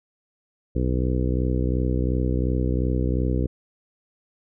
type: harmonic tone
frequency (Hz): 62.8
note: B1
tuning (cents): +30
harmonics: 1 / 2 / 3 / 4 / 5 / 6 / 7 / 8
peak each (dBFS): -23 / -26 / -31 / -30 / -30 / -35 / -33 / -35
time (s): 0.75-3.47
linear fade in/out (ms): 10
effects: none

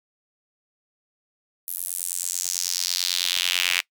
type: tone with high-pass filter sweep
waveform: square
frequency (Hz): 44.56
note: F1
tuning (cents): +36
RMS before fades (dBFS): -26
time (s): 1.67-3.81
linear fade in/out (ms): 10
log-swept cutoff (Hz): 12000 to 2400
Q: 2.5
effects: noise-tail reverb RT60 0.1 s tail -22 dB re dry

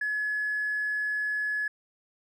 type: tone with tanh clipping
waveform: triangle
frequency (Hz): 1700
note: G#6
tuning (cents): +40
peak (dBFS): -26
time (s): 0.01-1.68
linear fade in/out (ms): 5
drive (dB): 1
effects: none

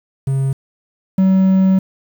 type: tone pair in turn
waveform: triangle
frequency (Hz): 135.2 / 189.99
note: C#3 / F#3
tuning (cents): -43 / +46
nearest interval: tritone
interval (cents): 589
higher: second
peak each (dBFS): -12 / -7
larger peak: second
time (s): 0.27-0.53 / 1.18-1.79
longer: second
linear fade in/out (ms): 5
effects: 7-bit

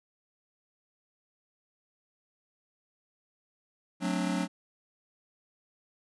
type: chord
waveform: square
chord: D dominant seventh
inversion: first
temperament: just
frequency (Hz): 183.54 / 220.2 / 264.3 / 293.7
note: F#3 / A3 / C4 / D4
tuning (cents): -14 / +2 / +18 / 0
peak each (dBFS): -32 / -37 / -36 / -35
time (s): 4-4.48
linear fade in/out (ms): 50
effects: resampled to 24000 Hz

